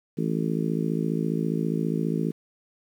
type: harmonic tone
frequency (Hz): 54.8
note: A1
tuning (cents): -6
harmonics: 3 / 4 / 5 / 6 / 7 / 8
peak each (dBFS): -27 / -29 / -31 / -33 / -34 / -35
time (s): 0.17-2.32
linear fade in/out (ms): 20
effects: 9-bit